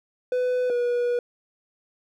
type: tone pair in turn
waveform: triangle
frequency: 500 / 484.4 Hz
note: B4 / B4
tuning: +21 / -34 cents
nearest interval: minor second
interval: 55 cents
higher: first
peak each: -19 dBFS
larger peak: neither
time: 0.32-0.7 / 0.7-1.19 s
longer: second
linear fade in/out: 2 ms
effects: none